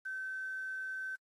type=tone with quantisation; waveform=sine; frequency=1537 Hz; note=G6; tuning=35 cents flat; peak=-37 dBFS; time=0.05-1.16 s; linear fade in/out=10 ms; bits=10; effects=AAC 32 kbps